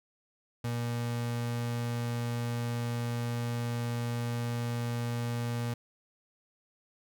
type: tone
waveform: 35% pulse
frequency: 118.9 Hz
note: A#2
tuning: 35 cents sharp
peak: -29 dBFS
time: 0.64-5.74 s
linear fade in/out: 5 ms
effects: none